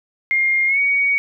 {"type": "tone with pitch glide", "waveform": "sine", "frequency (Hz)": [2123, 2245], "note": ["C7", "C#7"], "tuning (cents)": [25, 21], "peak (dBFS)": -14, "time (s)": [0.31, 1.18], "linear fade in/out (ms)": 0, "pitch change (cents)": 96, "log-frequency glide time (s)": [0.67, 0.79], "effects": []}